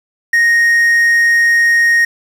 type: tone with quantisation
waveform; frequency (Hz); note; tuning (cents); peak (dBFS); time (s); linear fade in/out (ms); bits
triangle; 1864.7; A#6; 0; -6; 0.33-2.05; 5; 6
effects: none